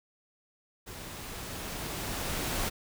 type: noise with level ramp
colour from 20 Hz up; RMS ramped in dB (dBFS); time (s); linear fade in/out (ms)
pink; -44 to -31; 0.86-2.7; 20
effects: none